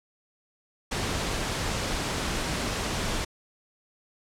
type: noise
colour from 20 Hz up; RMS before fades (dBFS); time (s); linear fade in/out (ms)
pink; -29; 0.91-3.25; 10
effects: low-pass 8000 Hz 12 dB/octave